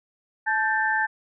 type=tone cluster; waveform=sine; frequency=868 / 1567 / 1782 Hz; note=A5 / G6 / A6; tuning=-24 / -1 / +22 cents; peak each=-25 dBFS; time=0.46-1.07 s; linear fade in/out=20 ms; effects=none